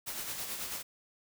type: noise with tremolo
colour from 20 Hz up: white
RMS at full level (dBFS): -37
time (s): 0.06-0.83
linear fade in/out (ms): 20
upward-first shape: sine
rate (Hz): 9.2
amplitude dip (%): 45
effects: none